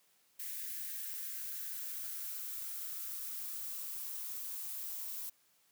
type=noise with high-pass filter sweep; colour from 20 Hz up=violet; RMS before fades=-42 dBFS; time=0.39-5.3 s; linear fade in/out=10 ms; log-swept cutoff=1800 to 900 Hz; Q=3.6; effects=white hiss -71 dBFS RMS until 5.71 s + high-pass 100 Hz 12 dB/octave